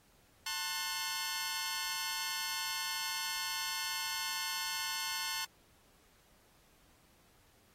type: chord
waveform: 10% pulse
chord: F# diminished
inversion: first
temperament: just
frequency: 888 / 1065.6 / 1480 Hz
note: A5 / C6 / F#6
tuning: +16 / +31 / 0 cents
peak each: -32 dBFS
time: 0.46-5.45 s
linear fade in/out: 5 ms
effects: pink hiss -67 dBFS RMS until 7.74 s + AAC 48 kbps